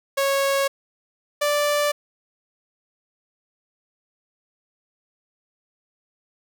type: tone pair in turn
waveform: sawtooth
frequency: 551 / 586.4 Hz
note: C#5 / D5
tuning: -11 / -3 cents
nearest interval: minor second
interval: 108 cents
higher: second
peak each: -15 dBFS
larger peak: neither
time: 0.17-0.68 / 1.41-1.92 s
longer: neither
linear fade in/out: 10 ms
effects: none